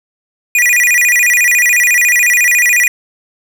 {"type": "tone with vibrato", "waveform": "square", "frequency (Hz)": 2186, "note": "C#7", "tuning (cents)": -25, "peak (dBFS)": -8, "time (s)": [0.55, 2.88], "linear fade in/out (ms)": 2, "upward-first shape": "square", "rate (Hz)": 14, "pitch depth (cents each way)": 200, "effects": []}